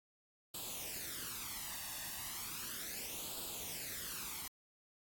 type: noise with flanger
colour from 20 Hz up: white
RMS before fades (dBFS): -44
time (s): 0.54-4.48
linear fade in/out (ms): 5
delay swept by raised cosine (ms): 0.25 to 1.11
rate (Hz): 0.35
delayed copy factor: +0.7
effects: AAC 64 kbps